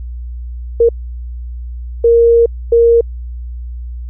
sine tone bursts at uneven times, 466.2 Hz, A#4, in tune, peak -5 dBFS, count 3, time 0.8-0.89 / 2.04-2.46 / 2.72-3.01 s, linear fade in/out 5 ms, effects added 60 Hz sine -22 dBFS peak until 4.09 s

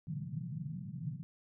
white band-pass noise, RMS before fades -41 dBFS, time 0.07-1.23 s, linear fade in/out 0 ms, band 120 to 180 Hz, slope 48 dB/octave, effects none

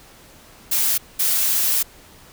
blue noise bursts at uneven times, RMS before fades -19 dBFS, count 2, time 0.71-0.98 / 1.19-1.83 s, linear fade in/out 10 ms, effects pink hiss -47 dBFS RMS until 2.32 s

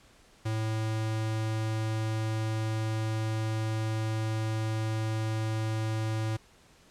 square tone, 110 Hz, A2, in tune, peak -29 dBFS, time 0.45-6.37 s, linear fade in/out 10 ms, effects pink hiss -59 dBFS RMS until 6.9 s + low-pass 9000 Hz 12 dB/octave

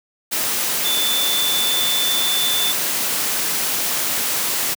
sine tone in noise, 3520 Hz, A7, in tune, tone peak -19 dBFS, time 0.84-2.73 s, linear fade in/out 20 ms, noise white, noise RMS -21 dBFS, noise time 0.31-4.75 s, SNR -1 dB, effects high-pass 150 Hz 12 dB/octave

